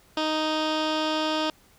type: tone with low-pass filter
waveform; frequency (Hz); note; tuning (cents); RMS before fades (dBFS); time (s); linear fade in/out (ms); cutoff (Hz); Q
15% pulse; 311.1; D#4; 0; -26; 0.17-1.5; 2; 4200; 2.7
effects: pink hiss -58 dBFS RMS until 1.78 s